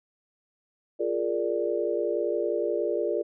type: chord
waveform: sine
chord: Bb dominant seventh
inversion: second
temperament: equal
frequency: 349.2 / 415.3 / 466.2 / 587.3 Hz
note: F4 / Ab4 / Bb4 / D5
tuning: 0 / 0 / 0 / 0 cents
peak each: -30 dBFS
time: 0.99-3.23 s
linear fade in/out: 20 ms
effects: none